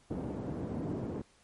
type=band-pass noise; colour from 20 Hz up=pink; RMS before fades=-37 dBFS; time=0.1-1.22 s; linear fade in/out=10 ms; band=120 to 420 Hz; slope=12 dB/octave; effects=pink hiss -65 dBFS RMS until 1.43 s + MP3 48 kbps